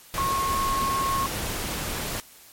sine tone in noise, 1088 Hz, C#6, 33 cents flat, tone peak -23 dBFS, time 0.18-1.26 s, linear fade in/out 0 ms, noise pink, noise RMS -30 dBFS, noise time 0.14-2.2 s, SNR +4 dB, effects white hiss -50 dBFS RMS until 2.52 s + MP3 64 kbps

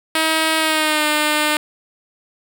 5% pulse tone with pitch glide, 318.5 to 302 Hz, D#4 to D4, +41 to +48 cents, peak -4 dBFS, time 0.15-1.57 s, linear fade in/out 2 ms, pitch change -93 cents, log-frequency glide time 0.58-1.06 s, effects none

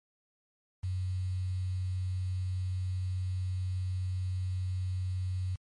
sine tone with quantisation, 92.5 Hz, F#2, in tune, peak -30 dBFS, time 0.83-5.56 s, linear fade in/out 10 ms, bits 9, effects MP3 48 kbps

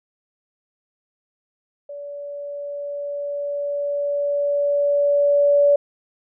sine tone with level ramp, 574 Hz, D5, 40 cents flat, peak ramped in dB -31 to -11 dBFS, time 1.89-5.76 s, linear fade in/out 5 ms, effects none

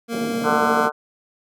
25% pulse tone with pitch glide, 232.2 to 230.3 Hz, A#3 to A#3, -7 to -21 cents, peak -19 dBFS, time 0.08-0.9 s, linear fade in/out 50 ms, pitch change -14 cents, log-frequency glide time 0.3-0.59 s
pink band-pass noise, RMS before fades -31 dBFS, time 0.12-0.88 s, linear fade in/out 10 ms, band 160 to 600 Hz, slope 24 dB/octave
harmonic tone, 149.5 Hz, D3, 31 cents sharp, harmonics 3 / 4 / 5 / 6 / 7 / 8 / 9 / 10, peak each -25 / -25 / -25 / -25 / -25 / -25 / -25 / -25 dBFS, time 0.43-0.92 s, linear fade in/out 50 ms
effects none

